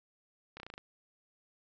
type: slowing click train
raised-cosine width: 0.3 ms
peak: -29 dBFS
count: 7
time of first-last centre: 0.57-0.779 s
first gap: 30 ms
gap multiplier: 1.06
effects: resampled to 16000 Hz